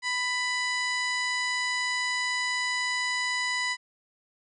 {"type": "harmonic tone", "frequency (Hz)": 993, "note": "B5", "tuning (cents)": 9, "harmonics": [1, 2, 3, 4, 5, 6, 7, 8, 9], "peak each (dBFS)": [-34, -28, -39, -37, -36, -50, -40, -48, -47], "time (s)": [0.02, 3.77], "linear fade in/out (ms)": 50, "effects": []}